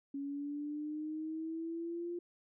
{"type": "exponential sweep", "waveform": "sine", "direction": "up", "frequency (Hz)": [277.7, 349.6], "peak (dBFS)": -37, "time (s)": [0.14, 2.19], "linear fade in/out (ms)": 5, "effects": []}